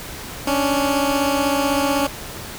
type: beating tone pair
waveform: 15% pulse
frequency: 278.1 / 294.1 Hz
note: C#4 / D4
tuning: +6 / +3 cents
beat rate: 16 Hz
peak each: -12 / -17 dBFS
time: 0.47-2.07 s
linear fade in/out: 5 ms
effects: pink hiss -33 dBFS RMS until 2.58 s